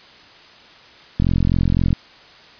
click train, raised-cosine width 5 ms, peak -5 dBFS, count 33, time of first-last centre 1.2-1.929 s, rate 43.9 Hz, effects white hiss -45 dBFS RMS until 2.59 s + resampled to 11025 Hz

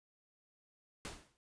pink noise with exponential decay, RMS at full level -41 dBFS, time 1.05-1.37 s, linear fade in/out 0 ms, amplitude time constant 69 ms, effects resampled to 22050 Hz

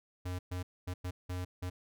square tone bursts at uneven times, 90.4 Hz, F#2, 40 cents flat, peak -36 dBFS, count 6, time 0.25-0.39 / 0.51-0.63 / 0.87-0.94 / 1.04-1.11 / 1.29-1.45 / 1.62-1.7 s, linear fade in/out 10 ms, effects none

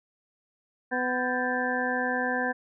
harmonic tone with a mistuned harmonic, 250.8 Hz, B3, 27 cents sharp, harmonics 1 / 2 / 3 / 4 / 6 / 7, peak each -32 / -32 / -32 / -37 / -31 / -32 dBFS, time 0.91-2.53 s, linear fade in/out 20 ms, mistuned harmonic 6, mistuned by +82 cents, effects none

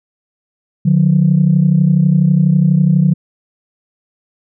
sine tone pair together, 148.57 / 180.7 Hz, D3 / F#3, +20 / -41 cents, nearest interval minor third, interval 339 cents, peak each -10 dBFS, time 0.85-3.14 s, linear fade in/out 10 ms, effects tanh soft clip ceiling -1 dBFS

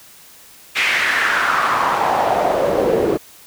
pink noise with band-pass filter sweep, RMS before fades -17 dBFS, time 0.75-3.18 s, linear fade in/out 20 ms, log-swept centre 2400 to 380 Hz, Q 3.4, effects white hiss -44 dBFS RMS until 3.46 s

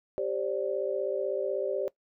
sine chord, G suspended fourth, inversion none, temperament equal with one note detuned, 392 / 531.2 / 587.3 Hz, G4 / C5 / D5, 0 / +26 / 0 cents, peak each -32 dBFS, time 0.18-1.88 s, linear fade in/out 0 ms, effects noise-tail reverb RT60 0.1 s tail -20 dB re dry

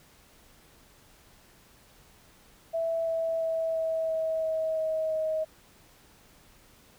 sine tone with pitch steps, 659.3 / 655.1 / 651 / 646.9 / 642.8 / 638.7 / 634.6 / 630.6 Hz, E5 / E5 / E5 / E5 / E5 / D#5 / D#5 / D#5, 0 / -11 / -22 / -33 / -44 / +45 / +34 / +23 cents, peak -26 dBFS, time 2.73-5.45 s, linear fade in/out 20 ms, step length 340 ms, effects pink hiss -58 dBFS RMS until 6.98 s

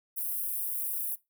white high-pass noise, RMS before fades -33 dBFS, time 0.16-1.16 s, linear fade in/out 20 ms, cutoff 10000 Hz, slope 48 dB/octave, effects noise-tail reverb RT60 0.2 s tail -20 dB re dry

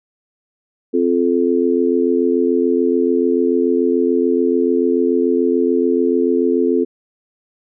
harmonic tone, 86.9 Hz, F2, 8 cents flat, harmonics 3 / 4 / 5, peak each -17 / -17 / -17 dBFS, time 0.93-6.85 s, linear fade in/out 20 ms, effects none

